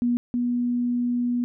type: tone pair in turn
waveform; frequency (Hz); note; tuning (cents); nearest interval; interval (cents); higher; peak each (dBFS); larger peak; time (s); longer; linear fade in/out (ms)
sine; 241.3 / 243; B3 / B3; -40 / -28; unison; 12; second; -19 / -21; first; 0.02-0.17 / 0.34-1.44; second; 0
effects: none